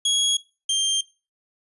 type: tone pair in turn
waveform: sawtooth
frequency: 3322 / 3175 Hz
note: G#7 / G7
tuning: 0 / +21 cents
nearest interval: minor second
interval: 79 cents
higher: first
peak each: -15 / -16 dBFS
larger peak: first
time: 0.05-0.37 / 0.69-1.01 s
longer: neither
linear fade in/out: 5 ms
effects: noise-tail reverb RT60 0.3 s tail -19 dB re dry + resampled to 24000 Hz